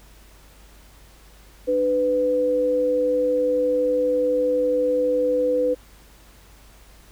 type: tone pair together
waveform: sine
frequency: 298 / 499.9 Hz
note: D4 / B4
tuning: +25 / +21 cents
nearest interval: major sixth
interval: 896 cents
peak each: -27 / -18 dBFS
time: 1.67-5.75 s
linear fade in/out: 20 ms
effects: added 50 Hz sine -49 dBFS peak until 7.11 s + pink hiss -52 dBFS RMS until 7.11 s